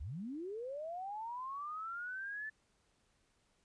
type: linear sweep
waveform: sine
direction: up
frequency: 54.6 to 1763 Hz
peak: -40 dBFS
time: 0-2.5 s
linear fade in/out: 10 ms
effects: pink hiss -75 dBFS RMS until 3.64 s + resampled to 22050 Hz